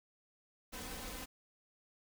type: noise with comb filter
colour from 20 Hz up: pink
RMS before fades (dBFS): -45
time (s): 0.72-1.26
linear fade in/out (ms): 20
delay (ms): 3.9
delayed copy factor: +0.75
effects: none